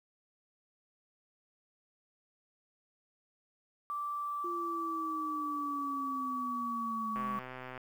sine tone with pitch glide, 1168 to 1131.5 Hz, D6 to C#6, -10 to +35 cents, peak -34 dBFS, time 3.9-7.39 s, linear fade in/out 0 ms, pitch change -55 cents, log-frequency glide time 4.1-7.03 s
sine linear sweep, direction down, 350.3 to 203.7 Hz, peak -39 dBFS, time 4.44-7.39 s, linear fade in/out 5 ms
click train, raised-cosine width 0.5 ms, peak -29 dBFS, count 80, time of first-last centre 7.16-7.777 s, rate 128 Hz
effects 10-bit

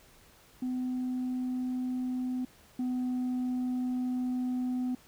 sine tone pair in turn, 253 / 251.4 Hz, B3 / B3, +42 / +31 cents, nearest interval unison, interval 11 cents, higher first, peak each -28 / -26 dBFS, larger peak second, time 0.62-2.45 / 2.79-4.95 s, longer second, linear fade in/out 5 ms, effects tanh soft clip ceiling -28 dBFS + pink hiss -59 dBFS RMS until 5.07 s

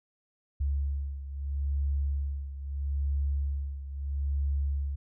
sine beating tone pair, 69.9 / 70.67 Hz, C#2 / C#2, +15 / +34 cents, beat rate 0.77 Hz, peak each -29 / -34 dBFS, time 0.6-4.96 s, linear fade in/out 10 ms, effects none

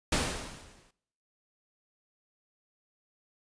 pink noise with exponential decay, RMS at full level -25 dBFS, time 0.12-0.91 s, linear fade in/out 5 ms, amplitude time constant 170 ms, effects noise-tail reverb RT60 0.8 s tail -22 dB re dry + resampled to 22050 Hz

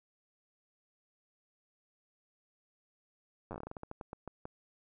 slowing click train, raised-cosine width 1 ms, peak -28 dBFS, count 17, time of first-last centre 3.51-4.454 s, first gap 9 ms, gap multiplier 1.22, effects none

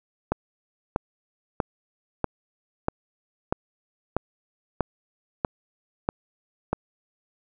click train, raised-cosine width 1 ms, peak -8 dBFS, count 11, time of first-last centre 0.32-6.73 s, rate 1.56 Hz, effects none

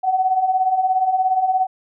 sine beating tone pair, 737 / 754 Hz, F#5 / F#5, -7 / +32 cents, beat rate 17 Hz, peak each -22 / -16 dBFS, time 0.03-1.67 s, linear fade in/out 20 ms, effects none

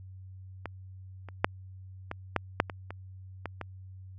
clicks, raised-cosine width 0.5 ms, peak -20 / -29 / -6 / -19 / -10 / -6 / -21 / -24 / -19 / -21 dBFS, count 10, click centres 0.657 / 1.287 / 1.445 / 2.114 / 2.363 / 2.601 / 2.698 / 2.906 / 3.457 / 3.613 s, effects added 94 Hz sine -44 dBFS peak until 4.18 s

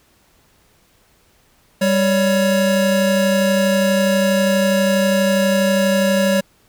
square tone pair together, 197 / 558.7 Hz, G3 / C#5, +9 / +13 cents, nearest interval octave + tritone, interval 1804 cents, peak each -17 dBFS, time 1.81-6.41 s, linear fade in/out 10 ms, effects pink hiss -56 dBFS RMS until 6.68 s

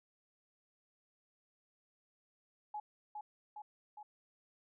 sine tone with echo, 842 Hz, G#5, 24 cents sharp, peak -39 dBFS, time 2.74-2.8 s, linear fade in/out 5 ms, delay 410 ms, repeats 3, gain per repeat -3 dB, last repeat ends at 4.03 s, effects none

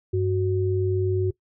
sine tone pair together, 98 / 370 Hz, G2 / F#4, 0 / 0 cents, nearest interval octave + major seventh, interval 2300 cents, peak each -23 dBFS, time 0.13-1.31 s, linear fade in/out 10 ms, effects noise-tail reverb RT60 0.1 s tail -20 dB re dry

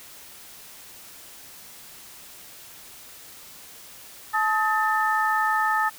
sine tone cluster, 866 / 1270 / 1783 Hz, A5 / D#6 / A6, -28 / +35 / +22 cents, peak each -24 / -24 / -25 dBFS, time 4.33-5.9 s, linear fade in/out 20 ms, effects white hiss -45 dBFS RMS until 5.98 s

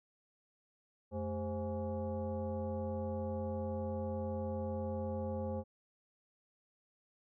sine tone with frequency modulation, 217.8 Hz, A3, 17 cents flat, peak -35 dBFS, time 1.11-5.64 s, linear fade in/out 50 ms, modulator 307 Hz, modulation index 1.5, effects none

